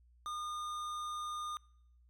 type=tone with tanh clipping; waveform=sine; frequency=1217 Hz; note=D#6; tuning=39 cents flat; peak=-40 dBFS; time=0.26-1.57 s; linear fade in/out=0 ms; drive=15 dB; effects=noise-tail reverb RT60 0.8 s tail -25 dB re dry + added 60 Hz sine -62 dBFS peak until 2.09 s